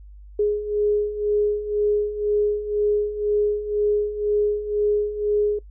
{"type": "beating tone pair", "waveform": "sine", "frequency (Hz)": [415.3, 417.3], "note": ["G#4", "G#4"], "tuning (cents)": [0, 8], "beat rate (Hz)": 2, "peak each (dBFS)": [-25, -20], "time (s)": [0.39, 5.59], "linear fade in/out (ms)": 5, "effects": ["noise-tail reverb RT60 0.1 s tail -22 dB re dry", "added 50 Hz sine -40 dBFS peak until 5.7 s"]}